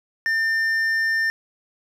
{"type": "tone with hard clipping", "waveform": "sine", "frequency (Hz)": 1800, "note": "A6", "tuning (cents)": 39, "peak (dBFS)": -20, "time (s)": [0.26, 1.3], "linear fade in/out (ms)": 0, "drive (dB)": 5, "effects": []}